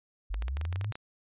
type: linear sweep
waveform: sine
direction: up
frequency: 43.81 to 110 Hz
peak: -30 dBFS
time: 0.3-0.92 s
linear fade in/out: 10 ms
type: clicks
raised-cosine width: 0.3 ms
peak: -24 dBFS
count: 12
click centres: 0.343 / 0.423 / 0.482 / 0.57 / 0.613 / 0.652 / 0.727 / 0.759 / 0.812 / 0.845 / 0.923 / 0.955 s
effects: resampled to 8000 Hz